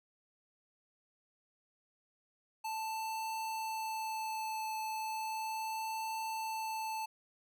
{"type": "tone with vibrato", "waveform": "square", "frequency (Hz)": 880, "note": "A5", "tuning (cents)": 0, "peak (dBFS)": -37, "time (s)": [2.64, 7.06], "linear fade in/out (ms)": 10, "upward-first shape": "triangle", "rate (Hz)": 0.35, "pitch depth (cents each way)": 14, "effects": []}